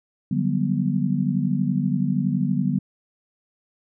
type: chord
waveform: sine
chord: G major seventh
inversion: second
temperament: just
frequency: 147 / 183.75 / 196 / 245 Hz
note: D3 / F#3 / G3 / B3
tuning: +2 / -12 / 0 / -14 cents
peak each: -25 dBFS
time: 0.31-2.79 s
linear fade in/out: 5 ms
effects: none